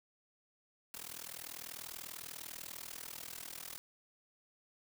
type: noise with amplitude modulation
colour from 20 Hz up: white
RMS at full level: -43 dBFS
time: 0.94-3.78 s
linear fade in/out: 0 ms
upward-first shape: sine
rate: 40.2 Hz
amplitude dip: 95%
effects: none